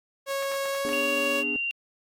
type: tone with pitch glide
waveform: sawtooth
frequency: 550 to 558.3 Hz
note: C#5 to C#5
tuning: -14 to +12 cents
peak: -23 dBFS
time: 0.26-1.44 s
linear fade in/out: 50 ms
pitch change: +26 cents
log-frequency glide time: 0.68-1.04 s
type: chord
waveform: triangle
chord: G# diminished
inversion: first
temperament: equal with one note detuned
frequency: 246.9 / 293.7 / 412 Hz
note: B3 / D4 / G#4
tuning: 0 / 0 / -14 cents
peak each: -34 / -32 / -34 dBFS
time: 0.85-1.56 s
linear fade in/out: 0 ms
type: tone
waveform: sine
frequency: 2769 Hz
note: F7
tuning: 15 cents flat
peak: -26 dBFS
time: 0.93-1.71 s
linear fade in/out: 0 ms
effects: AAC 48 kbps